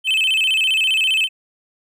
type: tone with vibrato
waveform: triangle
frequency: 2833 Hz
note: F7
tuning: 24 cents sharp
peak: -13 dBFS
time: 0.04-1.29 s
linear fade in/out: 50 ms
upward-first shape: square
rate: 15 Hz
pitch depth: 150 cents each way
effects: none